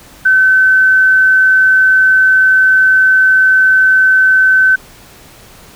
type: tone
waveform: sine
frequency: 1527 Hz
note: G6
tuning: 46 cents flat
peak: -5 dBFS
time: 0.25-4.76 s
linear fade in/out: 10 ms
effects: pink hiss -39 dBFS RMS until 5.75 s